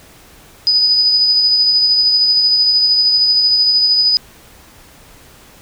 sine tone with tremolo, 4978 Hz, D#8, in tune, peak -8 dBFS, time 0.67-4.17 s, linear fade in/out 0 ms, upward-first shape sine, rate 13 Hz, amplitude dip 30%, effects pink hiss -43 dBFS RMS until 5.61 s

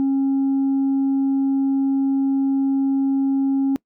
sine tone, 271.9 Hz, C#4, 33 cents flat, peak -14 dBFS, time 0-3.76 s, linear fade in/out 0 ms, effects noise-tail reverb RT60 0.1 s tail -25 dB re dry + tanh soft clip ceiling -15 dBFS

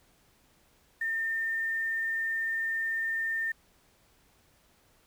sine tone with quantisation, 1809 Hz, A6, 48 cents sharp, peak -28 dBFS, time 1.01-3.52 s, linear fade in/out 5 ms, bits 9, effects pink hiss -65 dBFS RMS until 5.06 s

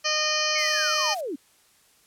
harmonic tone, 613 Hz, D#5, 26 cents flat, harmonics 1 / 2 / 3 / 4 / 5 / 7 / 8 / 9 / 10, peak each -31 / -31 / -31 / -31 / -31 / -31 / -31 / -31 / -31 dBFS, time 0.04-1.15 s, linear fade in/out 20 ms
sine linear sweep, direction down, 2240 to 247.5 Hz, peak -28 dBFS, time 0.55-1.36 s, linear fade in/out 10 ms
blue noise, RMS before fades -42 dBFS, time 0.58-1.21 s, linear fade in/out 5 ms
effects white hiss -60 dBFS RMS until 2.06 s + low-pass 12000 Hz 12 dB/octave

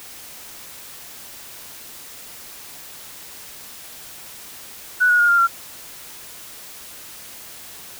sine tone with pitch steps, 1480 / 1452.1 / 1424.6 / 1397.7 / 1371.4 Hz, F#6 / F#6 / F6 / F6 / F6, 0 / -33 / +34 / +1 / -32 cents, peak -12 dBFS, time 5-5.475 s, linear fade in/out 20 ms, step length 95 ms, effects white hiss -39 dBFS RMS until 7.99 s

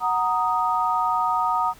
sine chord, D# minor, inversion first, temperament equal, 740 / 932.3 / 1244.5 Hz, F#5 / A#5 / D#6, 0 / 0 / 0 cents, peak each -26 / -23 / -23 dBFS, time 0-1.74 s, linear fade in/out 50 ms, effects pink hiss -50 dBFS RMS until 1.79 s

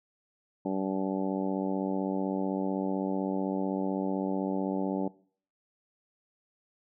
harmonic tone, 95.8 Hz, G2, 39 cents flat, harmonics 2 / 3 / 4 / 5 / 6 / 7 / 8 / 9, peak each -33 / -32 / -37 / -40 / -38 / -45 / -42 / -42 dBFS, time 0.65-5.08 s, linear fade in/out 5 ms, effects noise-tail reverb RT60 0.5 s tail -21 dB re dry

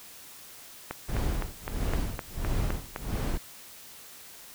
click train, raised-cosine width 0.5 ms, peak -17 dBFS, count 9, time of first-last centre 0.91-2.961 s, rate 3.9 Hz
brown noise with tremolo, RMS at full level -27 dBFS, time 1.08-3.38 s, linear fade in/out 10 ms, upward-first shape sine, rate 1.5 Hz, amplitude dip 95%
effects white hiss -48 dBFS RMS until 4.54 s

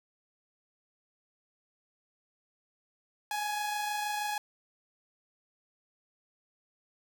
sawtooth tone pair together, 834 / 860.4 Hz, G#5 / A5, +7 / -39 cents, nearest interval minor second, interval 54 cents, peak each -28 / -38 dBFS, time 3.31-4.38 s, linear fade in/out 2 ms, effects none

